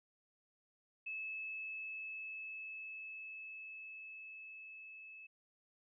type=tone with level ramp; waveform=sine; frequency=2603 Hz; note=E7; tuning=22 cents flat; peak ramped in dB=-40 to -51 dBFS; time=1.06-5.27 s; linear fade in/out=10 ms; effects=none